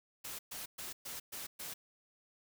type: noise bursts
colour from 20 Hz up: white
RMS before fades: -44 dBFS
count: 6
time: 0.24-1.74 s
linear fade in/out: 10 ms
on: 150 ms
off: 120 ms
effects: none